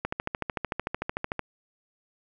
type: click train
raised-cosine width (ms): 0.5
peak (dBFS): -13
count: 19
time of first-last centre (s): 0.05-1.393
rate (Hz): 13.4
effects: none